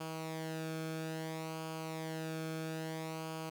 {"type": "tone with flanger", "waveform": "sawtooth", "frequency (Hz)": 160, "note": "D#3", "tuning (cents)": 49, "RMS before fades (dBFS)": -41, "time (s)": [0, 3.5], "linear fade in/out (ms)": 10, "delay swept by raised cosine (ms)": [0.52, 1.04], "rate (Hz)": 0.6, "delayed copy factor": -0.6, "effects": []}